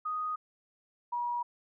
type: tone pair in turn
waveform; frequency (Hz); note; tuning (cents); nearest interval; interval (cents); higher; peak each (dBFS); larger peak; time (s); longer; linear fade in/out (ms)
sine; 1244.5 / 960.9; D#6 / B5; 0 / -48; major third; 448; first; -31 / -30; second; 0.05-0.36 / 1.12-1.43; neither; 10
effects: none